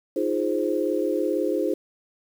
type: chord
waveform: sine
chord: F minor seventh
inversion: third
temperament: equal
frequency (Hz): 311.1 / 349.2 / 415.3 / 523.3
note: Eb4 / F4 / Ab4 / C5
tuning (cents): 0 / 0 / 0 / 0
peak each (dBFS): -27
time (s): 0.16-1.74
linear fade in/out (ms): 5
effects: 8-bit